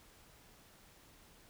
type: silence
effects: pink hiss -62 dBFS RMS until 1.49 s